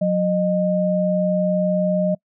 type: tone pair together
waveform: sine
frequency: 182.4 / 614.5 Hz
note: F#3 / D#5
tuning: -24 / -22 cents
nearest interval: octave + major sixth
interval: 2102 cents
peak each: -19 dBFS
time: 0.01-2.15 s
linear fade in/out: 10 ms
effects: noise-tail reverb RT60 0.1 s tail -25 dB re dry